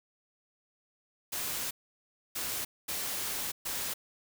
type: noise bursts at uneven times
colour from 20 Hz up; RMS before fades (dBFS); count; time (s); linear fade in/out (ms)
white; -35; 4; 1.32-1.71 / 2.35-2.65 / 2.88-3.52 / 3.65-3.94; 10
effects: none